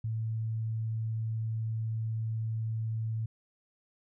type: tone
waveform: sine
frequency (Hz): 111.5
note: A2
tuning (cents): +23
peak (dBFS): -30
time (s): 0.04-3.26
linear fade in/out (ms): 5
effects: none